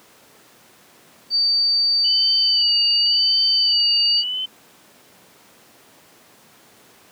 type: tone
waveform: sine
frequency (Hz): 4613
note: D8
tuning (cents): -32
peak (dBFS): -15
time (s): 1.3-4.24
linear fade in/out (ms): 50
type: tone with vibrato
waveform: sine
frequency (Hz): 2960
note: F#7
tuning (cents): 0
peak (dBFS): -22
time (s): 2.04-4.46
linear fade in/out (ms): 10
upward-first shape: sine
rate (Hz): 0.9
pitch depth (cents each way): 69
effects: pink hiss -50 dBFS RMS until 7.11 s + high-pass 200 Hz 12 dB/octave